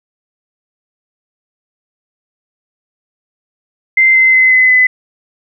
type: tone with pitch steps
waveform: sine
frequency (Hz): 2080 / 2063 / 2047 / 2030 / 2014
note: C7 / C7 / C7 / B6 / B6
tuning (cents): -11 / -25 / -38 / +47 / +33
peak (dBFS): -5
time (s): 3.97-4.87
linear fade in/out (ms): 5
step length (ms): 180
effects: none